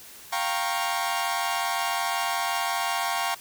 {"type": "chord", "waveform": "sawtooth", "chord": "G half-diminished seventh", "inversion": "third", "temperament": "equal with one note detuned", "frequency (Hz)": [698.5, 784, 932.3, 1096], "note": ["F5", "G5", "Bb5", "Db6"], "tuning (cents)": [0, 0, 0, -20], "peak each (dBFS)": -27, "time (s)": [0.32, 3.35], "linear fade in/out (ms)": 10, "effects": ["white hiss -46 dBFS RMS until 3.4 s"]}